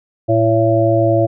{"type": "harmonic tone", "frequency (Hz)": 112.1, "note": "A2", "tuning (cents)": 33, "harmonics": [1, 3, 5, 6], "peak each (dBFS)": [-16, -16, -16, -16], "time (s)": [0.28, 1.27], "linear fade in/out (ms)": 20, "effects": []}